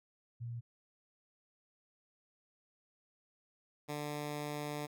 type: tone pair in turn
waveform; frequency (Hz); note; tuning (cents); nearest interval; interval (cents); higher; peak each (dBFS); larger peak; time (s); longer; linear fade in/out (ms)
sine / 10% pulse; 118.1 / 147.9; A#2 / D3; +23 / +13; major third; 390; second; -39 / -30; second; 0.4-0.61 / 3.88-4.87; second; 20
effects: none